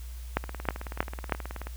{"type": "two click trains", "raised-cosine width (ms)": 0.5, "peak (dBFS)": [-9, -22], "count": [4, 24], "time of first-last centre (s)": [[0.37, 1.322], [0.44, 1.67]], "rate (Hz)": [3.15, 18.7], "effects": ["added 60 Hz sine -37 dBFS peak until 1.76 s", "white hiss -53 dBFS RMS until 1.76 s"]}